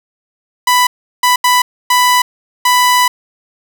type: tone bursts at uneven times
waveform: sawtooth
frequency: 992 Hz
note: B5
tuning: 7 cents sharp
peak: -4 dBFS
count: 5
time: 0.67-0.87 / 1.23-1.36 / 1.44-1.62 / 1.9-2.22 / 2.65-3.08 s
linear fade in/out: 5 ms
effects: none